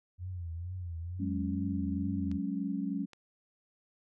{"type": "tone with vibrato", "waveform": "sine", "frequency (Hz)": 87.31, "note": "F2", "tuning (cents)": 0, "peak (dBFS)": -36, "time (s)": [0.18, 2.4], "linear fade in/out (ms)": 50, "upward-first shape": "triangle", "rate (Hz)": 2.2, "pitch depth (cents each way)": 120}
{"type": "chord", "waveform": "sine", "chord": "F# suspended second", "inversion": "none", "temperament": "just", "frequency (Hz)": [185, 208.1, 277.5], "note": ["F#3", "G#3", "C#4"], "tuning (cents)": [0, 4, 2], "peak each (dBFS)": [-36, -36, -35], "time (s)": [1.19, 3.06], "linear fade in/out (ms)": 20}
{"type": "clicks", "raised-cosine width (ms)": 0.2, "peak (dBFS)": -34, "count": 2, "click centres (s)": [2.315, 3.133]}
{"effects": []}